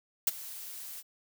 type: noise with ADSR envelope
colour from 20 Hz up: blue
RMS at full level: -23 dBFS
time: 0.27-1.03 s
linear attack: 4 ms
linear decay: 26 ms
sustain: -20 dB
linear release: 40 ms
effects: none